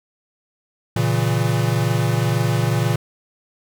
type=chord; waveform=square; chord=A# diminished; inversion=none; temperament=equal; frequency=116.54 / 138.59 / 164.81 Hz; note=A#2 / C#3 / E3; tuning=0 / 0 / 0 cents; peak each=-20 / -23 / -24 dBFS; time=0.96-2.96 s; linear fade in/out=5 ms; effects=none